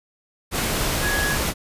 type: tone in noise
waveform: sine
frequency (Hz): 1673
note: G#6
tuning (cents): +12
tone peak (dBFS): -23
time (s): 1.01-1.38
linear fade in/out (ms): 50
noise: pink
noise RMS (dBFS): -23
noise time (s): 0.51-1.54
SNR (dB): -3
effects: resampled to 32000 Hz